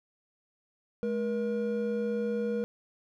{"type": "tone pair together", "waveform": "triangle", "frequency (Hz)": [212.5, 477.1], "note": ["G#3", "A#4"], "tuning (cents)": [40, 40], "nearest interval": "octave + major second", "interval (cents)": 1400, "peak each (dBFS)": [-30, -28], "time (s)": [1.03, 2.64], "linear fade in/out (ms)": 0, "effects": []}